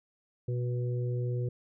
harmonic tone, 122.6 Hz, B2, 12 cents flat, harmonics 1 / 3 / 4, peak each -29 / -39 / -41 dBFS, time 0.48-1.49 s, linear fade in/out 5 ms, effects none

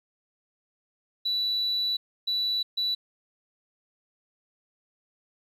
sine tone bursts at uneven times, 3951 Hz, B7, in tune, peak -23 dBFS, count 3, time 1.25-1.97 / 2.27-2.63 / 2.77-2.95 s, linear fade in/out 10 ms, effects tanh soft clip ceiling -21 dBFS + 10-bit

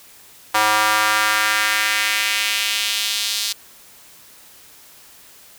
square tone with high-pass filter sweep, 107.2 Hz, A2, 45 cents flat, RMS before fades -19 dBFS, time 0.54-3.53 s, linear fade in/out 10 ms, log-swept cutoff 960 to 4200 Hz, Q 1.7, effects white hiss -46 dBFS RMS until 5.58 s

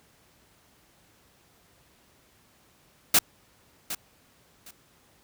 white noise with echo, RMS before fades -18 dBFS, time 3.14-3.19 s, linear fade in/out 5 ms, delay 760 ms, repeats 2, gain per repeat -14 dB, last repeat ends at 4.71 s, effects pink hiss -61 dBFS RMS until 5.23 s + high-pass 60 Hz 12 dB/octave

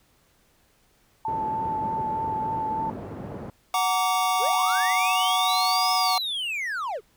sine tone with vibrato, 880 Hz, A5, in tune, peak -25 dBFS, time 1.25-2.9 s, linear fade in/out 2 ms, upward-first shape sine, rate 3.3 Hz, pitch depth 17 cents each way
pink band-pass noise, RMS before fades -36 dBFS, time 1.28-3.5 s, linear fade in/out 2 ms, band 110 to 670 Hz, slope 12 dB/octave
square chord, Gb augmented, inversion none, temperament just, 740 / 925 / 1156.2 Hz, Gb5 / Bb5 / D6, 0 / -14 / -27 cents, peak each -25 / -29 / -26 dBFS, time 3.74-6.18 s, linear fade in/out 2 ms
triangle linear two-way sweep, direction up then down, 360 to 5220 to 360 Hz, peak -25 dBFS, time 4.39-7.01 s, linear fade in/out 50 ms, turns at 5.93 s
effects pink hiss -63 dBFS RMS until 7.16 s

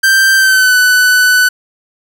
45% pulse tone with pitch glide, 1568 to 1495.5 Hz, G6 to F#6, 0 to +18 cents, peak -6 dBFS, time 0.03-1.49 s, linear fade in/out 10 ms, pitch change -82 cents, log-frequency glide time 0.36-0.74 s, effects none

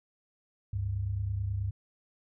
sine tone pair together, 70.71 / 100 Hz, C#2 / G2, +35 / +35 cents, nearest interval tritone, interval 600 cents, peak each -36 / -30 dBFS, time 0.73-1.71 s, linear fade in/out 5 ms, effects none

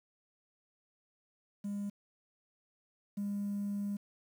triangle tone pair in turn, 202.6 / 202.6 Hz, G#3 / G#3, -43 / -43 cents, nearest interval unison, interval 0 cents, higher neither, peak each -32 / -30 dBFS, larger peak second, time 1.64-1.9 / 3.17-3.97 s, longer second, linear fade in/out 10 ms, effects tanh soft clip ceiling -30 dBFS + 10-bit

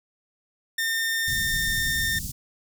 sawtooth tone, 1814 Hz, A#6, 48 cents flat, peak -20 dBFS, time 0.78-2.19 s, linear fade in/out 5 ms
pink band-stop noise, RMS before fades -32 dBFS, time 1.27-2.32 s, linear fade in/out 10 ms, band 200 to 5200 Hz, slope 24 dB/octave
effects none

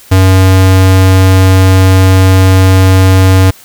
square tone, 94.3 Hz, F#2, 33 cents sharp, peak -3 dBFS, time 0.11-3.51 s, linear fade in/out 10 ms, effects white hiss -37 dBFS RMS until 3.64 s

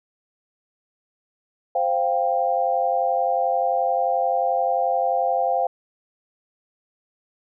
sine chord, C suspended fourth, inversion none, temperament equal with one note detuned, 523.3 / 698.5 / 789.9 Hz, C5 / F5 / G5, 0 / 0 / +13 cents, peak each -24 / -22 / -23 dBFS, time 1.75-5.67 s, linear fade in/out 5 ms, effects none

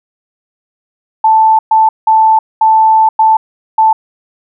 sine tone bursts at uneven times, 880 Hz, A5, in tune, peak -4 dBFS, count 6, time 1.24-1.59 / 1.71-1.89 / 2.07-2.39 / 2.61-3.09 / 3.19-3.37 / 3.78-3.93 s, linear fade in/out 5 ms, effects none

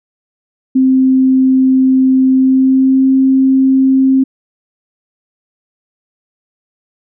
sine tone with pitch glide, 261.6 to 265.3 Hz, C4 to C4, 0 to +24 cents, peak -6 dBFS, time 0.75-4.24 s, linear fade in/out 10 ms, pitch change +24 cents, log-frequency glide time 2.32-3.09 s, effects none

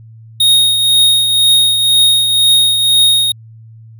square tone with tremolo, 3729 Hz, A#7, in tune, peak -6 dBFS, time 0.4-3.32 s, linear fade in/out 5 ms, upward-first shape triangle, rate 2 Hz, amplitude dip 50%, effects added 112 Hz sine -34 dBFS peak until 3.99 s

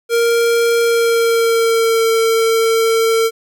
square tone with pitch glide, 466.2 to 452.1 Hz, A#4 to A4, 0 to +47 cents, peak -12 dBFS, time 0.09-3.31 s, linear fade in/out 50 ms, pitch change -53 cents, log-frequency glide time 0.81-2.09 s, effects 9-bit

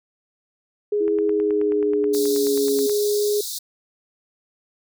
sine tone, 415.3 Hz, G#4, in tune, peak -18 dBFS, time 0.92-3.41 s, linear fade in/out 5 ms
sine exponential sweep, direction down, 329.6 to 273.9 Hz, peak -24 dBFS, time 1-2.87 s, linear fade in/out 10 ms
click train, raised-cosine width 0.5 ms, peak -24 dBFS, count 18, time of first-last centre 1.08-2.896 s, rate 9.36 Hz
pink high-pass noise, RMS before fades -30 dBFS, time 2.13-3.59 s, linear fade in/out 10 ms, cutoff 3700 Hz, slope 96 dB/octave
effects none

